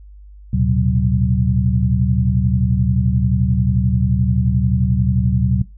sine tone cluster, 75.1 / 117.4 / 128.8 / 188 Hz, D2 / A#2 / C3 / F#3, +39 / +13 / -27 / +28 cents, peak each -19 dBFS, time 0.53-5.62 s, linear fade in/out 5 ms, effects noise-tail reverb RT60 0.2 s tail -18 dB re dry + added 50 Hz sine -37 dBFS peak until 5.77 s

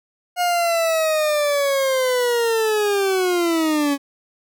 40% pulse linear sweep, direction down, 718 to 276.6 Hz, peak -16 dBFS, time 0.36-3.98 s, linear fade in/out 50 ms, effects none

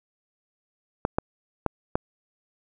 clicks, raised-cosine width 1 ms, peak -8 dBFS, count 4, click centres 1.051 / 1.185 / 1.663 / 1.955 s, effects none

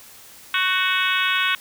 harmonic tone with a mistuned harmonic, 370 Hz, F#4, in tune, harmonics 3 / 4 / 5 / 6 / 7 / 8 / 9 / 10, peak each -26 / -23 / -29 / -27 / -25 / -29 / -27 / -30 dBFS, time 0.54-1.55 s, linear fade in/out 2 ms, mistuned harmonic 4, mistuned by +21 cents, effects white hiss -45 dBFS RMS until 1.6 s

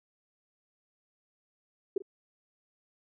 sine tone with echo, 390 Hz, G4, 9 cents flat, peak -24 dBFS, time 1.96-1.98 s, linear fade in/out 5 ms, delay 42 ms, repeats 1, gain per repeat -15 dB, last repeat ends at 2.022 s, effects none

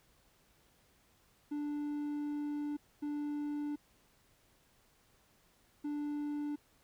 triangle tone bursts at uneven times, 293.7 Hz, D4, in tune, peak -33 dBFS, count 3, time 1.51-2.77 / 3.02-3.76 / 5.84-6.56 s, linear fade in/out 10 ms, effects pink hiss -69 dBFS RMS until 6.83 s

